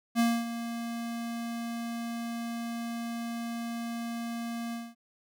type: tone with ADSR envelope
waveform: square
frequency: 233.1 Hz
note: A#3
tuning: in tune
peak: -22 dBFS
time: 0.15-4.95 s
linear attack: 45 ms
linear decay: 250 ms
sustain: -12 dB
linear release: 220 ms
effects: none